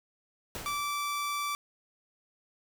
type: noise with exponential decay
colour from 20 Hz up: pink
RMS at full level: -36 dBFS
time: 0.55-1.06 s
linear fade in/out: 0 ms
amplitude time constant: 110 ms
type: tone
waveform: sawtooth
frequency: 1163 Hz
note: D6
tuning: 17 cents flat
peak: -27 dBFS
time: 0.66-1.55 s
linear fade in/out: 0 ms
effects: none